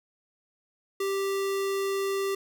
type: tone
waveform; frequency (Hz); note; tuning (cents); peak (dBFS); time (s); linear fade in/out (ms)
square; 392; G4; 0; -27; 1-2.35; 5
effects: none